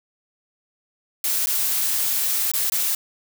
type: noise with dropouts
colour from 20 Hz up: blue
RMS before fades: -22 dBFS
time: 1.24-2.95 s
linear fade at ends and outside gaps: 2 ms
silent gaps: 1.46-1.47 / 2.516-2.536 / 2.699-2.72 s
effects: none